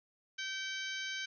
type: harmonic tone with a mistuned harmonic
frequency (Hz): 775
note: G5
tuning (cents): -20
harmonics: 2 / 3 / 4 / 5 / 6 / 7 / 8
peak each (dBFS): -41 / -44 / -43 / -47 / -50 / -52 / -49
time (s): 0.38-1.26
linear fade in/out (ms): 10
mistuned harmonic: 3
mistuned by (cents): -26
effects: none